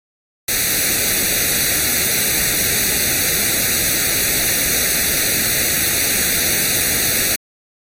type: noise with comb filter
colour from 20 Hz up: white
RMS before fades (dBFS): -17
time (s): 0.48-7.36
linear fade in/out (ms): 5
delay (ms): 0.48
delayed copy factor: +0.85
effects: AAC 48 kbps